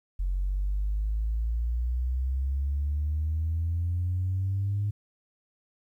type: exponential sweep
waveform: sine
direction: up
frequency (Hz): 44.94 to 103.83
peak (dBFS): -24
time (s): 0.19-4.91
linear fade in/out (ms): 10
effects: tanh soft clip ceiling -21 dBFS + 11-bit